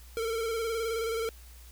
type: tone with vibrato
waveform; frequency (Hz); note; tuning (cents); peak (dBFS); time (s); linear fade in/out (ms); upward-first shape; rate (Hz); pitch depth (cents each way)
square; 453.3; A#4; -48; -30; 0.17-1.29; 0; square; 19; 35
effects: added 60 Hz sine -48 dBFS peak until 1.71 s + white hiss -56 dBFS RMS until 1.71 s